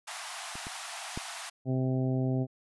pink high-pass noise, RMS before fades -40 dBFS, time 0.07-1.5 s, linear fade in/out 10 ms, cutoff 650 Hz, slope 96 dB/octave
clicks, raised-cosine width 3 ms, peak -31 / -29 / -22 dBFS, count 3, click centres 0.555 / 0.669 / 1.175 s
harmonic tone, 130 Hz, C3, 11 cents flat, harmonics 1 / 2 / 3 / 4 / 5 / 6, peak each -28 / -31 / -37 / -42 / -40 / -47 dBFS, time 1.65-2.47 s, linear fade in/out 50 ms
effects resampled to 24000 Hz

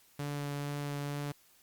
sawtooth tone with vibrato, 144 Hz, D3, 34 cents flat, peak -31 dBFS, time 0.19-1.32 s, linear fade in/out 5 ms, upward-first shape triangle, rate 2.2 Hz, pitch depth 10 cents each way, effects white hiss -64 dBFS RMS until 1.62 s + Opus 48 kbps

